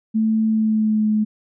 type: tone with pitch glide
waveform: sine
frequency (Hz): 220 to 214.1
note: A3 to A3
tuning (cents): 0 to -47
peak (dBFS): -15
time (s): 0.14-1.25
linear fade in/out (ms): 20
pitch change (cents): -47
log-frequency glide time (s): 0.47-1.08
effects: none